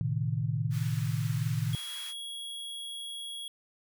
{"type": "chord", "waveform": "sine", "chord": "A diminished", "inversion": "none", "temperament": "equal with one note detuned", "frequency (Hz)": [112.31, 130.81, 155.56], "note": ["A2", "C3", "Eb3"], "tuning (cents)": [36, 0, 0], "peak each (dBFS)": [-31, -33, -32], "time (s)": [0.01, 1.75], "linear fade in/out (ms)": 0}
{"type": "high-pass noise", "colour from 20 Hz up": "pink", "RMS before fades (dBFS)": -47, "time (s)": [0.7, 2.14], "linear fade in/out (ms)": 50, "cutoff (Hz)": 1200, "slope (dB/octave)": 24}
{"type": "tone", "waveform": "square", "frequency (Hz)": 3322, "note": "G#7", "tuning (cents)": 0, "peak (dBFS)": -38, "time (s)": [1.73, 3.48], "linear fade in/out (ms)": 2}
{"effects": []}